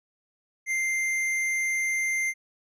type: tone with hard clipping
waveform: triangle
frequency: 2093 Hz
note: C7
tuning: in tune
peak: -26 dBFS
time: 0.66-2.34 s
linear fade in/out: 50 ms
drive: 13 dB
effects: none